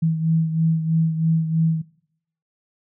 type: beating tone pair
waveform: sine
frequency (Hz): 161.4 / 164.5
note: E3 / E3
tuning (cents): -36 / -3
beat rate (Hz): 3.1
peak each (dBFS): -18 / -25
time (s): 0.02-1.82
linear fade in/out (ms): 10
effects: noise-tail reverb RT60 0.7 s tail -20 dB re dry